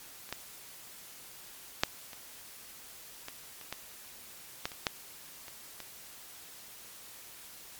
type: clicks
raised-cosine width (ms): 0.2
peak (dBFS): -30 / -17 / -6 / -27 / -22 / -29 / -18 / -14 / -27 / -10 / -27 / -24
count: 12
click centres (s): 0.291 / 0.326 / 1.835 / 2.132 / 3.284 / 3.613 / 3.726 / 4.655 / 4.718 / 4.868 / 5.482 / 5.803
effects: white hiss -50 dBFS RMS until 7.79 s + MP3 96 kbps